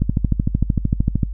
click train, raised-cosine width 5 ms, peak -4 dBFS, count 17, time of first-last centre 0.02-1.232 s, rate 13.2 Hz, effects noise-tail reverb RT60 0.1 s tail -23 dB re dry + added 50 Hz sine -24 dBFS peak until 1.33 s

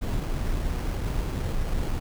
brown noise with sample-and-hold, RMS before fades -27 dBFS, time 0.01-2 s, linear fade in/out 20 ms, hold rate 3675 Hz, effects none

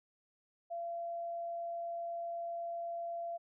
sine tone, 682 Hz, F5, 41 cents flat, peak -37 dBFS, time 0.7-3.38 s, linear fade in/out 20 ms, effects none

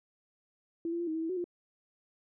sine tone with pitch steps, 333.6 / 340.6 / 345 / 316 / 323.3 / 326.3 / 369.9 / 350.3 Hz, E4 / F4 / F4 / D#4 / E4 / E4 / F#4 / F4, +21 / -43 / -21 / +27 / -34 / -18 / 0 / +5 cents, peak -31 dBFS, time 0.85-1.442 s, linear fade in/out 2 ms, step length 74 ms, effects none

